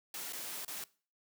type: noise with dropouts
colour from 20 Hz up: white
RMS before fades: -42 dBFS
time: 0.14-0.84 s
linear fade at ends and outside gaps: 2 ms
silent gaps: 0.325-0.331 / 0.649-0.679 s
effects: noise-tail reverb RT60 0.4 s tail -21 dB re dry + high-pass 200 Hz 12 dB/octave